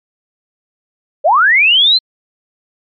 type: linear sweep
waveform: sine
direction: up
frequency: 527 to 4191 Hz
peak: -6 dBFS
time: 1.24-1.99 s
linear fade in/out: 20 ms
effects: MP3 48 kbps